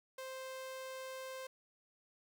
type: tone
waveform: sawtooth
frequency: 523.3 Hz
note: C5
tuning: in tune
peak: -40 dBFS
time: 0.18-1.47 s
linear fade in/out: 5 ms
effects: none